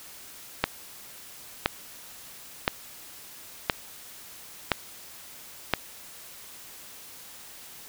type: click train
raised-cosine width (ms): 0.3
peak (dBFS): -4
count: 6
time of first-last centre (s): 0.64-5.737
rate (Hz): 0.981
effects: white hiss -46 dBFS RMS until 7.88 s